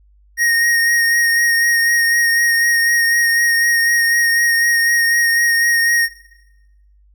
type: tone with vibrato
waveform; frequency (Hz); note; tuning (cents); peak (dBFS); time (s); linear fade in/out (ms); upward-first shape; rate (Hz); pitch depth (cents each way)
square; 1864.7; A#6; 0; -13; 0.37-6.09; 50; sine; 4; 17
effects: noise-tail reverb RT60 1.0 s tail -20 dB re dry + added 50 Hz sine -48 dBFS peak until 7.14 s